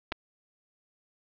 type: clicks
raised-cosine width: 0.3 ms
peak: -17 dBFS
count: 2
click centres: 0.12 / 0.123 s
effects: resampled to 11025 Hz + 9-bit